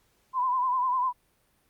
sine tone with vibrato, 1013 Hz, B5, 44 cents sharp, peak -23 dBFS, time 0.33-1.13 s, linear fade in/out 50 ms, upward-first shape sine, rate 10 Hz, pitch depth 65 cents each way, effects pink hiss -68 dBFS RMS until 1.69 s + Opus 48 kbps

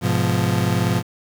35% pulse chord, F diminished, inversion first, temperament just, 104.77 / 125.72 / 174.61 Hz, Ab2 / Cb3 / F3, +16 / +31 / 0 cents, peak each -20 dBFS, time 0.01-1.03 s, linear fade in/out 50 ms, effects 7-bit

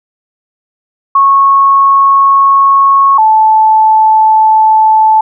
sine tone pair in turn, 1100 / 873.1 Hz, C#6 / A5, -14 / -14 cents, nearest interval major third, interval 400 cents, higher first, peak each -3 dBFS, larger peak neither, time 1.15-3.18 / 3.18-5.21 s, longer neither, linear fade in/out 5 ms, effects none

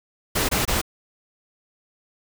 pink noise bursts, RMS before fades -22 dBFS, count 3, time 0.35-0.816 s, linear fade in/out 10 ms, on 140 ms, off 23 ms, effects none

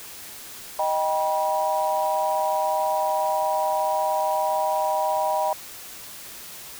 sine chord, Eb augmented, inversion none, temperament equal with one note detuned, 622.3 / 784 / 968.6 Hz, Eb5 / G5 / B5, 0 / 0 / -34 cents, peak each -25 dBFS, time 0.79-5.53 s, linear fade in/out 2 ms, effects white hiss -40 dBFS RMS until 6.79 s

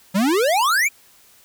square exponential sweep, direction up, 180 to 2460 Hz, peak -16 dBFS, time 0.14-0.89 s, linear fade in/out 20 ms, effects white hiss -52 dBFS RMS until 1.44 s

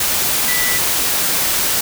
sine tone in noise, 1975.5 Hz, B6, in tune, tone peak -20 dBFS, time 0.48-0.78 s, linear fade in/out 5 ms, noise white, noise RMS -17 dBFS, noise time 0-1.81 s, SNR -6 dB, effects none

